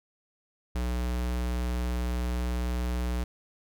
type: tone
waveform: square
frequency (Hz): 60.9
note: B1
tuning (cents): -24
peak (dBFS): -28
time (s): 0.75-3.24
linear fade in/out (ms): 5
effects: none